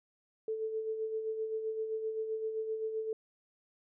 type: tone with tremolo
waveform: sine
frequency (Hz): 440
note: A4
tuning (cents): 0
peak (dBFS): -31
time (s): 0.48-3.13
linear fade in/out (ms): 2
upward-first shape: sine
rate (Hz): 7.7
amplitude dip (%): 50
effects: none